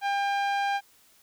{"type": "tone with low-pass filter", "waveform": "sawtooth", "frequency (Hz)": 800, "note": "G5", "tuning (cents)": 35, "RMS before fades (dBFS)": -27, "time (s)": [0.01, 0.81], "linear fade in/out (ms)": 50, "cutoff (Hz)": 3400, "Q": 0.57, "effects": ["white hiss -60 dBFS RMS until 1.22 s"]}